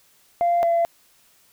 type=tone pair in turn; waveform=sine; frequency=692 / 678.9 Hz; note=F5 / F5; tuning=-16 / -49 cents; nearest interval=unison; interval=33 cents; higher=first; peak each=-15 dBFS; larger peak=neither; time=0.41-0.63 / 0.63-0.85 s; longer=neither; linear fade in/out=0 ms; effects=tanh soft clip ceiling -14 dBFS + white hiss -58 dBFS RMS until 1.52 s